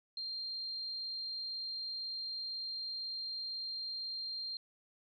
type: tone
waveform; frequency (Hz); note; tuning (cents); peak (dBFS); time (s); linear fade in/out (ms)
sine; 4186; C8; 0; -38; 0.17-4.57; 2
effects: none